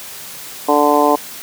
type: harmonic tone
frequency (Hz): 146.83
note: D3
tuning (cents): 0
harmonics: 2 / 3 / 4 / 5 / 6 / 7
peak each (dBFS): -17 / -17 / -17 / -17 / -17 / -17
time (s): 0.68-1.16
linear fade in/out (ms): 10
effects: white hiss -32 dBFS RMS until 1.42 s + high-pass 80 Hz 12 dB/octave